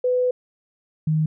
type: tone pair in turn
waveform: sine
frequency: 500 / 156.04 Hz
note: B4 / D#3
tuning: +21 / +5 cents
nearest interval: octave + minor sixth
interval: 2016 cents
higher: first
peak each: -17 dBFS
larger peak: neither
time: 0.04-0.31 / 1.07-1.26 s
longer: first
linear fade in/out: 5 ms
effects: none